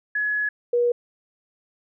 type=tone pair in turn; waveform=sine; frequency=1692 / 481.2 Hz; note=G#6 / B4; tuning=+32 / -45 cents; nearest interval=octave + minor seventh; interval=2177 cents; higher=first; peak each=-21 / -17 dBFS; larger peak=second; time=0.15-0.49 / 0.73-0.92 s; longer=first; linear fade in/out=5 ms; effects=none